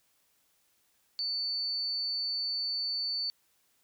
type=tone; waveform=sine; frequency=4500 Hz; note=C#8; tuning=25 cents sharp; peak=-30 dBFS; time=1.19-3.3 s; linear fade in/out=0 ms; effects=white hiss -71 dBFS RMS until 3.83 s